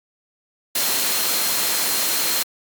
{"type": "tone in noise", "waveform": "sine", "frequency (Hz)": 4176, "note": "C8", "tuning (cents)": -4, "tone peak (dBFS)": -29, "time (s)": [0.75, 2.43], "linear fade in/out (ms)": 5, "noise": "white", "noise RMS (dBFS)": -21, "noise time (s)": [0.75, 2.43], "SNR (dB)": -11, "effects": ["high-pass 200 Hz 12 dB/octave", "Opus 48 kbps"]}